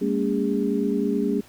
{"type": "tone cluster", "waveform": "sine", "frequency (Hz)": [199.6, 229.1, 282.7, 406.7], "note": ["G3", "A#3", "C#4", "G#4"], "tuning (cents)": [32, -30, 34, -36], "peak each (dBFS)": -26, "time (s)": [0.01, 1.41], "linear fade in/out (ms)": 10, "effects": ["pink hiss -51 dBFS RMS until 1.48 s"]}